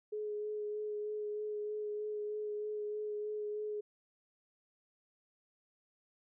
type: tone with vibrato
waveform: sine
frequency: 421.4 Hz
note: G#4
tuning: 25 cents sharp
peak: -36 dBFS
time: 0.12-3.81 s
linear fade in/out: 10 ms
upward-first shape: sine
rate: 3.2 Hz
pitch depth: 14 cents each way
effects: none